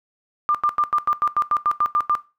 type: tone bursts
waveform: sine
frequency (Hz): 1195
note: D6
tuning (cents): +30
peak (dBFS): -15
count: 12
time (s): 0.49-2.152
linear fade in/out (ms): 0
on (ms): 56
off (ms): 90
effects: noise-tail reverb RT60 0.3 s tail -18 dB re dry